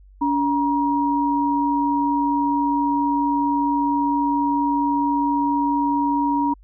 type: tone pair together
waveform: sine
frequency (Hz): 284.8 / 950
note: C#4 / A#5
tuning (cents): +47 / +33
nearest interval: octave + major sixth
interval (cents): 2086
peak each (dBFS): -20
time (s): 0.21-6.54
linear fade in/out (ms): 10
effects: added 48 Hz sine -45 dBFS peak until 6.63 s